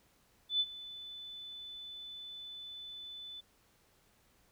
sine tone with ADSR envelope, 3500 Hz, A7, 10 cents flat, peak -26 dBFS, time 0.49-3.41 s, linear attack 110 ms, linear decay 49 ms, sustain -18 dB, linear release 13 ms, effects pink hiss -69 dBFS RMS until 4.51 s

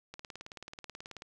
click train, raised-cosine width 0.2 ms, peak -27 dBFS, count 21, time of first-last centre 0.14-1.221 s, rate 18.5 Hz, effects none

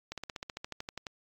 slowing click train, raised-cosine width 0.2 ms, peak -21 dBFS, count 14, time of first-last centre 0.12-1.068 s, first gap 57 ms, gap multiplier 1.04, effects AAC 64 kbps

